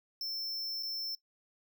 square tone with dropouts, 5340 Hz, E8, 22 cents sharp, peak -35 dBFS, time 0.21-1.15 s, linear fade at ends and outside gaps 2 ms, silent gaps 0.827-0.831 s, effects noise-tail reverb RT60 0.1 s tail -20 dB re dry

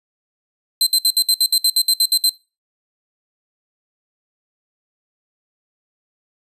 sawtooth tone bursts, 4097 Hz, C8, 37 cents flat, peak -9 dBFS, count 13, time 0.81-2.294 s, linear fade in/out 2 ms, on 56 ms, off 63 ms, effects noise-tail reverb RT60 0.3 s tail -22 dB re dry + resampled to 32000 Hz

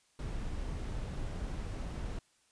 brown noise, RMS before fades -38 dBFS, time 0.19-2.19 s, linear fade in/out 2 ms, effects white hiss -70 dBFS RMS until 2.51 s + resampled to 22050 Hz

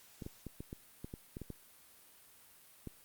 clicks, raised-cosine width 3 ms, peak -30 dBFS, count 11, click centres 0.222 / 0.264 / 0.467 / 0.605 / 0.729 / 1.045 / 1.139 / 1.369 / 1.417 / 1.503 / 2.873 s, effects white hiss -61 dBFS RMS until 3.04 s + Opus 48 kbps

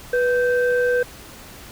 sine tone pair together, 491 / 1558.8 Hz, B4 / G6, -10 / -10 cents, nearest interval octave + minor sixth, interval 2000 cents, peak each -16 / -22 dBFS, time 0.13-1.03 s, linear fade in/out 5 ms, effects tanh soft clip ceiling -10 dBFS + pink hiss -41 dBFS RMS until 1.71 s

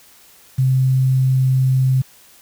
sine tone with quantisation, 130.81 Hz, C3, in tune, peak -12 dBFS, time 0.58-2.02 s, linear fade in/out 10 ms, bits 7, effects white hiss -48 dBFS RMS until 2.41 s

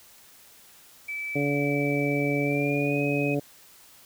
sine tone with pitch glide, 2311 to 2520 Hz, D7 to D#7, -28 to +21 cents, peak -30 dBFS, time 1.08-3.35 s, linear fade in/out 10 ms, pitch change +149 cents, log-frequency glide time 2.42-3.03 s
harmonic tone, 143.3 Hz, D3, 42 cents flat, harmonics 1 / 2 / 3 / 4 / 5, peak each -29 / -27 / -30 / -31 / -38 dBFS, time 1.35-3.4 s, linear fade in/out 10 ms
effects white hiss -53 dBFS RMS until 4.05 s

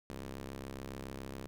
10% pulse ring-modulated tone, 67.1 Hz, C2, 44 cents sharp, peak -31 dBFS, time 0.1-1.47 s, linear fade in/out 0 ms, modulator 151 Hz, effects none

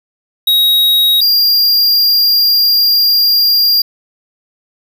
square tone pair in turn, 3800 / 4789 Hz, A#7 / D8, +33 / +33 cents, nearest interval major third, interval 400 cents, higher second, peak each -8 dBFS, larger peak neither, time 0.47-1.21 / 1.21-3.82 s, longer second, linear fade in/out 5 ms, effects none

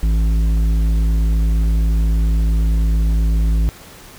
sine tone with tanh clipping, 54.3 Hz, A1, 22 cents flat, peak -14 dBFS, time 0.03-3.69 s, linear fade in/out 0 ms, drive 10 dB, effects pink hiss -40 dBFS RMS until 4.18 s

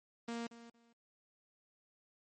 sawtooth tone with echo, 233.4 Hz, A#3, 2 cents sharp, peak -35 dBFS, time 0.28-0.47 s, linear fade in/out 5 ms, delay 230 ms, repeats 2, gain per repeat -14 dB, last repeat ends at 0.93 s, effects MP3 32 kbps

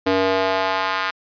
square tone with high-pass filter sweep, 94.8 Hz, F#2, 43 cents sharp, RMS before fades -20 dBFS, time 0.06-1.11 s, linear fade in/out 10 ms, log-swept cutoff 360 to 1300 Hz, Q 1.7, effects resampled to 11025 Hz

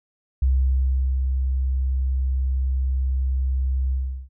sine tone with ADSR envelope, 65.41 Hz, C2, in tune, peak -15 dBFS, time 0.42-4.29 s, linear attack 5 ms, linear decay 750 ms, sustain -4 dB, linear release 370 ms, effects none

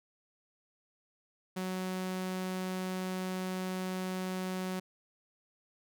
sawtooth tone, 185.6 Hz, F#3, 6 cents sharp, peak -30 dBFS, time 1.56-4.8 s, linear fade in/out 10 ms, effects none

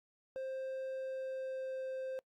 triangle tone with pitch glide, 527 to 523.7 Hz, C5 to C5, +12 to +1 cents, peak -36 dBFS, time 0.36-2.19 s, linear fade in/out 0 ms, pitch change -11 cents, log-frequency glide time 0.91-1.9 s, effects noise-tail reverb RT60 0.1 s tail -24 dB re dry + AAC 64 kbps

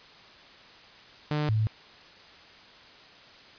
sawtooth / sine tone pair in turn, 150 / 108.92 Hz, D3 / A2, +37 / -17 cents, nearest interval tritone, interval 554 cents, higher first, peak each -22 dBFS, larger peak neither, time 1.31-1.49 / 1.49-1.67 s, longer neither, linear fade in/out 0 ms, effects white hiss -51 dBFS RMS until 3.58 s + resampled to 11025 Hz

